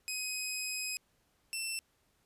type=tone pair in turn; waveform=15% pulse; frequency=2520 / 2680 Hz; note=D#7 / E7; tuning=+21 / +28 cents; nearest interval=minor second; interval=107 cents; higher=second; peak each=-28 / -28 dBFS; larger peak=neither; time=0.08-0.97 / 1.53-1.79 s; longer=first; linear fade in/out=0 ms; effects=pink hiss -73 dBFS RMS until 2.25 s + resampled to 32000 Hz